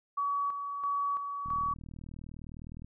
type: tone with tremolo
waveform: sine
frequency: 1134 Hz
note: C#6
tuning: 39 cents sharp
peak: -28 dBFS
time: 0.17-1.74 s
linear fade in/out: 10 ms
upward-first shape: square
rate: 1.5 Hz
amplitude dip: 50%
type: click train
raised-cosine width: 5 ms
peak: -33 dBFS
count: 56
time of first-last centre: 1.46-2.845 s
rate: 39.7 Hz
effects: none